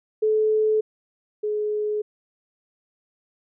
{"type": "tone pair in turn", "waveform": "sine", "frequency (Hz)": [432.3, 422.2], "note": ["A4", "G#4"], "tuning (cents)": [-31, 29], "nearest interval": "unison", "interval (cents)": 40, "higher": "first", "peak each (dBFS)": [-17, -22], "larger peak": "first", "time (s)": [[0.22, 0.81], [1.43, 2.02]], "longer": "neither", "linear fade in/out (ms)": 10, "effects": []}